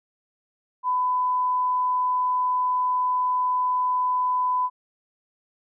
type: tone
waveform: sine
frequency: 1002 Hz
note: B5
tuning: 25 cents sharp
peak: -20 dBFS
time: 0.83-4.7 s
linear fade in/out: 50 ms
effects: none